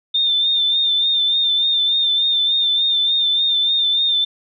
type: tone with vibrato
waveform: sine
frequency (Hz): 3599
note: A7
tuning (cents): +38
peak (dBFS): -14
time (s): 0.14-4.25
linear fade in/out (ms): 10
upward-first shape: sine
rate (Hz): 3.4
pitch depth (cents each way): 41
effects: none